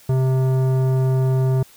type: tone with tanh clipping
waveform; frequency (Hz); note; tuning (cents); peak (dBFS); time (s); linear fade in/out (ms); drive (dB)
sine; 130.81; C3; 0; -17; 0.09-1.63; 5; 14
effects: white hiss -49 dBFS RMS until 1.76 s